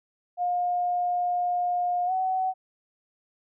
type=tone with pitch glide; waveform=sine; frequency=712 to 751.3 Hz; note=F5 to F#5; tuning=+33 to +26 cents; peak=-23 dBFS; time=0.37-2.54 s; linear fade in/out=50 ms; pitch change=+93 cents; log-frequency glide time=2.06-2.12 s; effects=none